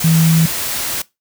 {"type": "tone in noise", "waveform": "sine", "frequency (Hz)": 162.5, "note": "E3", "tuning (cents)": -24, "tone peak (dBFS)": -9, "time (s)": [0.04, 0.46], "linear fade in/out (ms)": 5, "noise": "white", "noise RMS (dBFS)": -21, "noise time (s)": [0, 1.02], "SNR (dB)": 9, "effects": ["noise-tail reverb RT60 0.2 s tail -20 dB re dry"]}